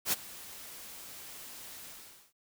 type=noise with ADSR envelope; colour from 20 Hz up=white; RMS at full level=-27 dBFS; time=0.05-2.33 s; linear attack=75 ms; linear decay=23 ms; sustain=-20 dB; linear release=480 ms; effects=none